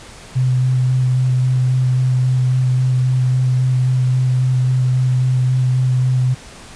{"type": "tone with vibrato", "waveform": "sine", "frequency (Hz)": 127.7, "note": "C3", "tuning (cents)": -42, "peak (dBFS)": -12, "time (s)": [0.35, 6.35], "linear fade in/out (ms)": 20, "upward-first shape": "square", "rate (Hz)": 3.7, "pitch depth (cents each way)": 9, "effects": ["pink hiss -38 dBFS RMS until 6.75 s", "resampled to 22050 Hz"]}